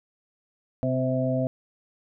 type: harmonic tone with a mistuned harmonic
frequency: 130 Hz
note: C3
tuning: 11 cents flat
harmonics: 1 / 2 / 4 / 5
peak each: -27 / -27 / -30 / -28 dBFS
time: 0.83-1.47 s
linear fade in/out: 0 ms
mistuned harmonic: 2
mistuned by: -20 cents
effects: none